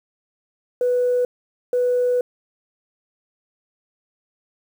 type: tone bursts at uneven times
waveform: sine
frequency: 493.9 Hz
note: B4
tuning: in tune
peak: -15 dBFS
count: 2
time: 0.81-1.25 / 1.73-2.21 s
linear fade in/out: 2 ms
effects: tanh soft clip ceiling -12 dBFS + 8-bit